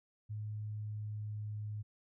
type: tone with pitch glide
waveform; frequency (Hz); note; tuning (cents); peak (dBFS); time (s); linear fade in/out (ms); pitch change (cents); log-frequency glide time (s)
sine; 106.3 to 105.63; G#2 to G#2; +41 to +30; -38; 0.29-1.83; 20; -11; 0.58-1.56
effects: none